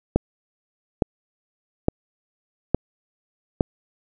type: click train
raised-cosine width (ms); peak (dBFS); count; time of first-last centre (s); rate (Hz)
2; -3; 5; 0.16-3.608; 1.16
effects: none